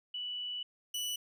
sine / sawtooth tone pair in turn, 2960 / 2960 Hz, F#7 / F#7, 0 / 0 cents, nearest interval unison, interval 0 cents, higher neither, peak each -36 / -31 dBFS, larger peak second, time 0.14-0.63 / 0.94-1.16 s, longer first, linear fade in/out 5 ms, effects none

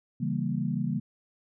sine chord, C# diminished seventh, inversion none, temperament equal, 138.59 / 164.81 / 196 / 233.1 Hz, C#3 / E3 / G3 / Bb3, 0 / 0 / 0 / 0 cents, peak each -32 dBFS, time 0.2-1 s, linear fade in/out 10 ms, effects none

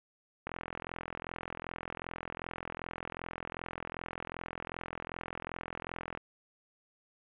click train, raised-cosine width 0.5 ms, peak -23 dBFS, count 244, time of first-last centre 0.47-6.174 s, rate 42.6 Hz, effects resampled to 8000 Hz + 10-bit

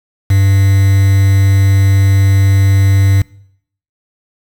triangle tone with quantisation, 98 Hz, G2, in tune, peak -4 dBFS, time 0.3-3.22 s, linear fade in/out 5 ms, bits 4, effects noise-tail reverb RT60 0.7 s tail -23 dB re dry

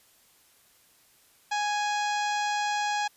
harmonic tone, 830.6 Hz, G#5, in tune, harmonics 1 / 2 / 3 / 4 / 5 / 6 / 7 / 8 / 9, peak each -27 / -33 / -37 / -39 / -41 / -43 / -44 / -45 / -46 dBFS, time 1.51-3.08 s, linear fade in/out 10 ms, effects white hiss -61 dBFS RMS until 3.16 s + resampled to 32000 Hz

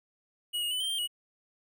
square tone with pitch steps, 2906 / 2862 / 2997 / 3147 / 3170 / 2913 Hz, F#7 / F7 / F#7 / G7 / G7 / F#7, -32 / +42 / +22 / +6 / +19 / -28 cents, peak -30 dBFS, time 0.53-1.076 s, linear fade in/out 20 ms, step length 91 ms, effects none

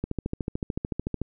click train, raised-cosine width 3 ms, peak -15 dBFS, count 17, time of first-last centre 0.04-1.216 s, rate 13.6 Hz, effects none

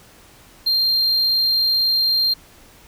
triangle tone, 4186 Hz, C8, in tune, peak -14 dBFS, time 0.66-2.34 s, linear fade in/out 10 ms, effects pink hiss -48 dBFS RMS until 2.87 s

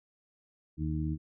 harmonic tone, 77.2 Hz, D#2, 13 cents flat, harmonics 1 / 2 / 3 / 4, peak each -34 / -33 / -41 / -36 dBFS, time 0.77-1.18 s, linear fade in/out 50 ms, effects none

